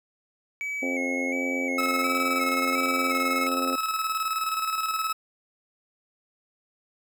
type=tone with vibrato; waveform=triangle; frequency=2228 Hz; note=C#7; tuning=8 cents sharp; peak=-27 dBFS; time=0.61-3.47 s; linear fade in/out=0 ms; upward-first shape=square; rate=1.4 Hz; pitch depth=43 cents each way
type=harmonic tone; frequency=88.3 Hz; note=F2; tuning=20 cents sharp; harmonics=3 / 4 / 5 / 6 / 7 / 8 / 9; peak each=-29 / -38 / -39 / -33 / -41 / -43 / -44 dBFS; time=0.82-3.76 s; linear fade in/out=10 ms
type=tone with tremolo; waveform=40% pulse; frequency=1295 Hz; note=E6; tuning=31 cents flat; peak=-23 dBFS; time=1.78-5.13 s; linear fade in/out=5 ms; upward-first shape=square; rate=19 Hz; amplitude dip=45%
effects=none